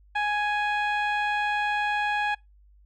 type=tone with low-pass filter; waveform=15% pulse; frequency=832 Hz; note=G#5; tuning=3 cents sharp; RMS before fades=-26 dBFS; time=0.15-2.35 s; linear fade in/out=10 ms; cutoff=2200 Hz; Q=0.72; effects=noise-tail reverb RT60 0.2 s tail -25 dB re dry + added 50 Hz sine -53 dBFS peak until 2.85 s